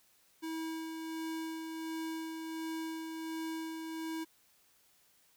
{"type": "tone with tremolo", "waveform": "square", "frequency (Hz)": 322.4, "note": "E4", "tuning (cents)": -38, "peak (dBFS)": -37, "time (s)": [0.42, 4.25], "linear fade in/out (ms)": 20, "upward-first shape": "sine", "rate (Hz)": 1.4, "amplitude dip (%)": 35, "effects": ["white hiss -68 dBFS RMS until 5.36 s"]}